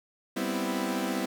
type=chord; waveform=sawtooth; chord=C major seventh; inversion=second; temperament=equal; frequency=196 / 246.9 / 261.6 / 329.6 Hz; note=G3 / B3 / C4 / E4; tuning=0 / 0 / 0 / 0 cents; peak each=-30 dBFS; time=0.36-1.26 s; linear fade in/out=10 ms; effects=9-bit